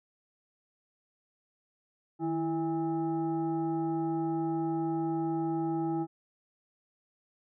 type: tone with frequency modulation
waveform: sine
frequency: 329.6 Hz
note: E4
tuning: in tune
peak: -28 dBFS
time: 2.19-6.07 s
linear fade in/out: 50 ms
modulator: 486 Hz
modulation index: 0.81
effects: none